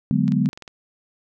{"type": "chord", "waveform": "sine", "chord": "G# half-diminished seventh", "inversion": "second", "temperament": "equal", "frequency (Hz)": [146.83, 185, 207.7, 246.9], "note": ["D3", "F#3", "G#3", "B3"], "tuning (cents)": [0, 0, 0, 0], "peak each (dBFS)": -22, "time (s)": [0.11, 0.49], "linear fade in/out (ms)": 0}
{"type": "clicks", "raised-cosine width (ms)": 0.2, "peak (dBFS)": -21, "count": 7, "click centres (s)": [0.28, 0.321, 0.459, 0.531, 0.575, 0.623, 0.678]}
{"effects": []}